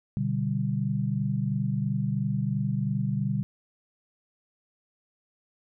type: chord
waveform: sine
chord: G major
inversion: first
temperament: equal with one note detuned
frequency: 123.47 / 146.41 / 196 Hz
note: B2 / D3 / G3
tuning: 0 / -5 / 0 cents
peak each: -29 dBFS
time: 0.17-3.43 s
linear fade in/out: 0 ms
effects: none